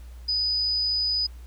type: tone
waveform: sine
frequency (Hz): 4978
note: D#8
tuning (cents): 0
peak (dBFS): -22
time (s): 0.28-1.27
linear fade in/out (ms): 10
effects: added 60 Hz sine -39 dBFS peak until 1.46 s + pink hiss -57 dBFS RMS until 1.46 s